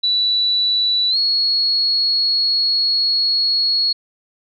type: tone with pitch glide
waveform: sine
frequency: 3951 to 4334 Hz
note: B7 to C#8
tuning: 0 to -40 cents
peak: -14 dBFS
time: 0.03-3.93 s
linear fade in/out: 10 ms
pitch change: +160 cents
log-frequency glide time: 1.1-1.17 s
effects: none